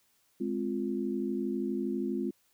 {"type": "chord", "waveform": "sine", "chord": "F minor", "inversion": "first", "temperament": "just", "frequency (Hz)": [209.5, 261.9, 349.2], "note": ["Ab3", "C4", "F4"], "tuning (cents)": [15, 2, 0], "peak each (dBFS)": -34, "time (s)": [0.4, 2.31], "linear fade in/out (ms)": 10, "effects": ["white hiss -70 dBFS RMS until 2.53 s"]}